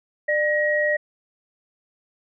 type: tone pair together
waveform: sine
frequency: 598 / 1895.5 Hz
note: D5 / A#6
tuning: +31 / +28 cents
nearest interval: octave + minor sixth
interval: 1997 cents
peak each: -21 dBFS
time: 0.28-0.97 s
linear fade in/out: 10 ms
effects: none